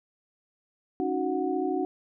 sine tone cluster, 279.4 / 313 / 369.5 / 735 Hz, C#4 / D#4 / F#4 / F#5, +14 / +10 / -2 / -12 cents, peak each -31 / -31 / -29 / -33 dBFS, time 1-1.85 s, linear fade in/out 0 ms, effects none

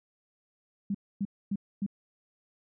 sine tone bursts, 199.9 Hz, G3, 34 cents sharp, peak -27 dBFS, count 4, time 0.9-1.864 s, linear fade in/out 5 ms, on 46 ms, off 260 ms, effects none

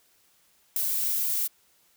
violet noise with ADSR envelope, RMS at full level -23 dBFS, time 0.76-1.48 s, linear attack 4 ms, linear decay 8 ms, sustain -4 dB, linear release 18 ms, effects white hiss -64 dBFS RMS until 1.96 s

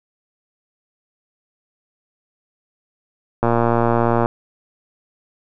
click train, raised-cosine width 1 ms, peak -3 dBFS, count 98, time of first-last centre 3.43-4.259 s, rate 117 Hz, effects none

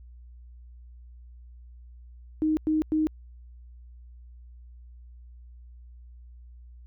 sine tone bursts, 311.1 Hz, D#4, in tune, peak -21 dBFS, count 3, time 2.42-3.07 s, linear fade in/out 0 ms, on 150 ms, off 100 ms, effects added 60 Hz sine -45 dBFS peak until 6.86 s

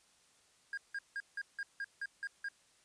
triangle tone bursts, 1621 Hz, G#6, 42 cents flat, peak -35 dBFS, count 9, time 0.73-2.486 s, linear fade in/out 2 ms, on 44 ms, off 170 ms, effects white hiss -68 dBFS RMS until 2.84 s + resampled to 22050 Hz

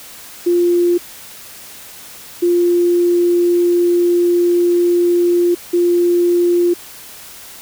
sine tone bursts at uneven times, 349.2 Hz, F4, in tune, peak -10 dBFS, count 3, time 0.46-0.98 / 2.42-5.55 / 5.73-6.74 s, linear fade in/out 10 ms, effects white hiss -36 dBFS RMS until 7.61 s

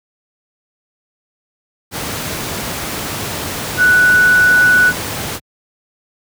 sine tone in noise, 1480 Hz, F#6, in tune, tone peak -7 dBFS, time 3.77-4.93 s, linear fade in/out 50 ms, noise pink, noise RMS -22 dBFS, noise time 1.91-5.4 s, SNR +12 dB, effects high-pass 80 Hz 12 dB/octave

